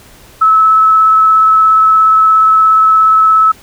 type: tone with vibrato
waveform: sine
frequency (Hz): 1300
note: E6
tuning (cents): -24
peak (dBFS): -4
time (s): 0.41-3.52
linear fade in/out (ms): 10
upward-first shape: sine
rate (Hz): 17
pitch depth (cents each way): 10
effects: pink hiss -40 dBFS RMS until 3.62 s